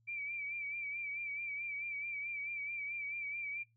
sine tone with vibrato, 2324 Hz, D7, 19 cents flat, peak -38 dBFS, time 0.07-3.64 s, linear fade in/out 20 ms, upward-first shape sine, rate 4.6 Hz, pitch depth 50 cents each way, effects noise-tail reverb RT60 0.2 s tail -24 dB re dry + added 114 Hz sine -70 dBFS peak until 3.76 s

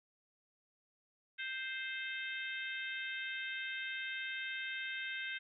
harmonic tone, 523.3 Hz, C5, in tune, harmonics 3 / 4 / 5 / 6 / 7, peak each -42 / -44 / -46 / -48 / -49 dBFS, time 1.38-5.39 s, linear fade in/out 20 ms, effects none

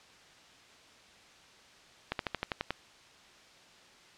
slowing click train, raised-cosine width 0.3 ms, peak -15 dBFS, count 8, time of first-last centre 2.12-2.706 s, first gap 72 ms, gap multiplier 1.05, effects white hiss -57 dBFS RMS until 4.17 s + low-pass 5000 Hz 12 dB/octave

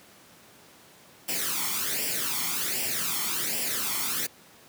white noise with flanger, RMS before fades -29 dBFS, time 1.28-4.27 s, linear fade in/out 10 ms, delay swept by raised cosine 0.38 to 0.93 ms, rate 1.3 Hz, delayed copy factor +0.7, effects pink hiss -53 dBFS RMS until 4.68 s + high-pass 150 Hz 12 dB/octave

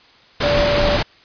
sine tone in noise, 582 Hz, D5, 16 cents flat, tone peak -16 dBFS, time 0.43-0.97 s, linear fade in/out 10 ms, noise pink, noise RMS -18 dBFS, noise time 0.4-1.03 s, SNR -1 dB, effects white hiss -49 dBFS RMS until 1.24 s + resampled to 11025 Hz

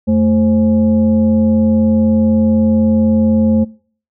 sine tone with frequency modulation, 220 Hz, A3, in tune, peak -9 dBFS, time 0.07-3.65 s, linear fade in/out 20 ms, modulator 308 Hz, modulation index 0.61, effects noise-tail reverb RT60 0.5 s tail -24 dB re dry

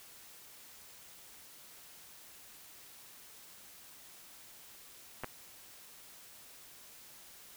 clicks, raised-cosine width 0.5 ms, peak -23 dBFS, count 2, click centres 5.236 / 5.244 s, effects white hiss -55 dBFS RMS until 7.56 s

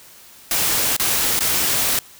white noise with dropouts, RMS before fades -19 dBFS, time 0.51-1.99 s, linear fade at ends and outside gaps 2 ms, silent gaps 0.966-0.997 / 1.392-1.406 s, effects white hiss -45 dBFS RMS until 2.19 s

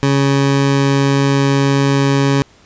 20% pulse tone, 138.59 Hz, C#3, in tune, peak -6 dBFS, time 0.03-2.42 s, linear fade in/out 0 ms, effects pink hiss -48 dBFS RMS until 2.65 s + resampled to 16000 Hz

